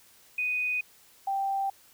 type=tone pair in turn; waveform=sine; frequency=2489 / 784 Hz; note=D#7 / G5; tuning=0 / 0 cents; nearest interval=octave + minor sixth; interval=2000 cents; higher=first; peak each=-26 dBFS; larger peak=neither; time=0.38-0.81 / 1.27-1.7 s; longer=neither; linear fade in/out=5 ms; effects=white hiss -58 dBFS RMS until 1.93 s